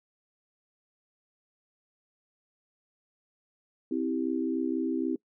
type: chord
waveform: sine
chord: C major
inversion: none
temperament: equal with one note detuned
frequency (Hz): 261.6 / 325.5 / 392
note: C4 / E4 / G4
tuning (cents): 0 / -22 / 0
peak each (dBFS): -30 / -30 / -35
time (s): 3.91-5.16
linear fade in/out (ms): 5
effects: noise-tail reverb RT60 0.1 s tail -23 dB re dry